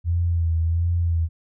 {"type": "tone with vibrato", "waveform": "sine", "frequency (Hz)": 84, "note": "E2", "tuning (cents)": 33, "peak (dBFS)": -18, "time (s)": [0.04, 1.29], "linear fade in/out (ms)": 50, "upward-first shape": "sine", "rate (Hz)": 1.4, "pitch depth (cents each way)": 45, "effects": []}